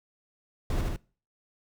brown noise with echo, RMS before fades -28 dBFS, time 0.7-0.81 s, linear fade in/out 2 ms, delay 76 ms, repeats 2, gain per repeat -2 dB, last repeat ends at 0.962 s, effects noise-tail reverb RT60 0.4 s tail -23 dB re dry

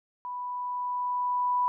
sine tone with level ramp, 987.8 Hz, B5, in tune, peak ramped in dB -33 to -22 dBFS, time 0.25-1.68 s, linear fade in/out 0 ms, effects none

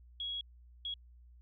sine tone bursts at uneven times, 3322 Hz, G#7, in tune, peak -36 dBFS, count 2, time 0.2-0.41 / 0.85-0.94 s, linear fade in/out 2 ms, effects added 60 Hz sine -55 dBFS peak until 1.41 s

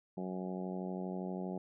harmonic tone, 92.5 Hz, F#2, in tune, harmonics 2 / 3 / 4 / 5 / 6 / 7 / 8 / 9, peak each -39 / -47 / -44 / -49 / -50 / -49 / -51 / -52 dBFS, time 0.17-1.58 s, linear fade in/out 5 ms, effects none

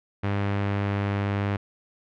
sawtooth tone with low-pass filter, 100.5 Hz, G2, 44 cents sharp, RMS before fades -26 dBFS, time 0.23-1.57 s, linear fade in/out 10 ms, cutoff 2300 Hz, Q 1.2, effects none

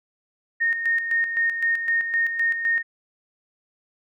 sine tone with tremolo, 1844 Hz, A#6, 19 cents flat, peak -18 dBFS, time 0.6-2.83 s, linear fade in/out 20 ms, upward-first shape square, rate 3.9 Hz, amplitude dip 55%, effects none

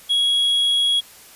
triangle tone, 3322 Hz, G#7, in tune, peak -14 dBFS, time 0.09-1.01 s, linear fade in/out 20 ms, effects white hiss -45 dBFS RMS until 1.35 s + resampled to 32000 Hz

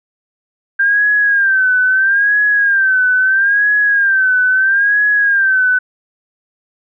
sine tone with vibrato, 1588 Hz, G6, 22 cents sharp, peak -9 dBFS, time 0.79-5.79 s, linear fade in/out 10 ms, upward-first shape sine, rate 0.76 Hz, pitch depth 97 cents each way, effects none

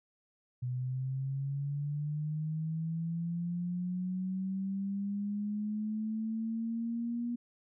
sine linear sweep, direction up, 123.8 to 240 Hz, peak -32 dBFS, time 0.62-7.36 s, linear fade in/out 10 ms, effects none

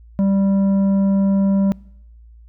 triangle tone with tanh clipping, 196 Hz, G3, in tune, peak -15 dBFS, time 0.19-1.72 s, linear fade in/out 0 ms, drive 12 dB, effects noise-tail reverb RT60 0.8 s tail -25 dB re dry + added 57 Hz sine -41 dBFS peak until 2.48 s

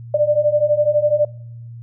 sine beating tone pair, 587.3 / 599.3 Hz, D5 / D5, 0 / +35 cents, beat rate 12 Hz, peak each -17 / -15 dBFS, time 0.14-1.25 s, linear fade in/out 5 ms, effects noise-tail reverb RT60 0.7 s tail -23 dB re dry + added 117 Hz sine -32 dBFS peak until 1.82 s

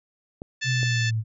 clicks, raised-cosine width 2 ms, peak -22 dBFS, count 2, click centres 0.419 / 0.831 s
harmonic tone, 880 Hz, A5, in tune, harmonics 2 / 3 / 4 / 5 / 6 / 7 / 8, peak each -28 / -32 / -34 / -36 / -38 / -39 / -40 dBFS, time 0.61-1.11 s, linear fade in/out 20 ms
sine linear sweep, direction down, 130 to 108.4 Hz, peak -22 dBFS, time 0.64-1.24 s, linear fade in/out 50 ms
effects none

